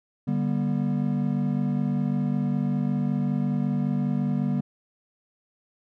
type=chord; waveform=triangle; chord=G major; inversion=second; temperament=equal with one note detuned; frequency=146.83 / 196 / 241.3 Hz; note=D3 / G3 / B3; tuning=0 / 0 / -40 cents; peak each=-25 dBFS; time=0.27-4.61 s; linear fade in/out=10 ms; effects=none